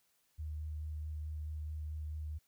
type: tone with vibrato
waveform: sine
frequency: 76.7 Hz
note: D#2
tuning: 24 cents flat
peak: -38 dBFS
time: 0.38-2.39 s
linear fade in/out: 20 ms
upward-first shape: sine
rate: 4.6 Hz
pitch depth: 13 cents each way
effects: white hiss -75 dBFS RMS until 2.47 s